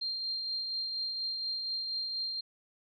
sine tone with tremolo, 4186 Hz, C8, in tune, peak -31 dBFS, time 0.01-2.41 s, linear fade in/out 10 ms, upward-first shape triangle, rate 4.2 Hz, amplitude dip 35%, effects none

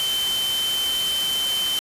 sine tone in noise, 3081 Hz, G7, 31 cents flat, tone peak -21 dBFS, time 0-1.79 s, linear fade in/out 0 ms, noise white, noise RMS -29 dBFS, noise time 0-1.79 s, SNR +5 dB, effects resampled to 32000 Hz

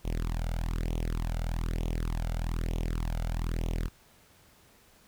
sawtooth tone with flanger, 41 Hz, E1, 9 cents flat, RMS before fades -31 dBFS, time 0.04-3.89 s, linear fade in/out 20 ms, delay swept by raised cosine 0.31 to 1.41 ms, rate 1.1 Hz, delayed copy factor +0.95, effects pink hiss -60 dBFS RMS until 5.07 s

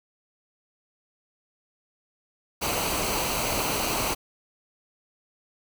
pink noise with comb filter, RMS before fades -27 dBFS, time 2.61-4.15 s, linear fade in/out 20 ms, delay 0.57 ms, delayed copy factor -0.55, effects none

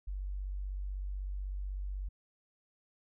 sine tone, 48.04 Hz, G1, 34 cents flat, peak -35 dBFS, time 0.07-2.09 s, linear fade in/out 10 ms, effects none

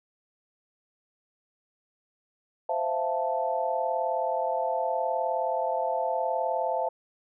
sine chord, F major seventh, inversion second, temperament equal with one note detuned, 519.3 / 659.3 / 698.5 / 880 Hz, C5 / E5 / F5 / A5, -13 / 0 / 0 / 0 cents, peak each -31 / -30 / -32 / -30 dBFS, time 2.69-6.89 s, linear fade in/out 5 ms, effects none

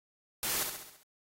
white noise with echo, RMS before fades -33 dBFS, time 0.43-0.63 s, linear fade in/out 0 ms, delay 67 ms, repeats 6, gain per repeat -5 dB, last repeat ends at 1.032 s, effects AAC 48 kbps

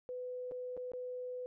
sine tone with dropouts, 500 Hz, B4, 21 cents sharp, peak -39 dBFS, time 0.09-1.46 s, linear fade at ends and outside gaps 0 ms, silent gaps 0.512-0.519 / 0.767-0.775 / 0.918-0.935 s, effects none

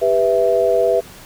sine chord, E minor, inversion first, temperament equal with one note detuned, 397.2 / 493.9 / 659.3 Hz, G4 / B4 / E5, +23 / 0 / 0 cents, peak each -19 / -16 / -16 dBFS, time 0.01-1.01 s, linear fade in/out 20 ms, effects pink hiss -40 dBFS RMS until 1.25 s

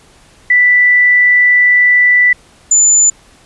sine tone pair in turn, 1975.5 / 7040 Hz, B6 / A8, 0 / 0 cents, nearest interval octave + minor seventh, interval 2200 cents, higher second, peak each -5 dBFS, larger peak neither, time 0.5-2.33 / 2.71-3.1 s, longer first, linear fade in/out 5 ms, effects pink hiss -45 dBFS RMS until 3.45 s + resampled to 24000 Hz

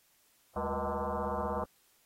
sine tone with frequency modulation, 198.9 Hz, G3, 25 cents sharp, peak -31 dBFS, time 0.56-1.64 s, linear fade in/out 2 ms, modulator 138 Hz, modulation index 7.1, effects white hiss -68 dBFS RMS until 2.05 s + AAC 48 kbps

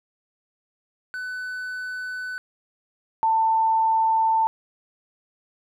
triangle / sine tone pair in turn, 1500 / 891.9 Hz, F#6 / A5, +23 / +23 cents, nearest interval major sixth, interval 900 cents, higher first, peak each -27 / -17 dBFS, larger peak second, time 1.14-2.38 / 3.23-4.47 s, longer neither, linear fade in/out 0 ms, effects none

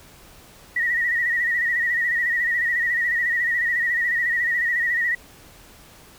sine tone with vibrato, 1900 Hz, A#6, 33 cents sharp, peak -19 dBFS, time 0.76-5.15 s, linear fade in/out 5 ms, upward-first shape sine, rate 14 Hz, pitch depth 62 cents each way, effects pink hiss -48 dBFS RMS until 6.18 s

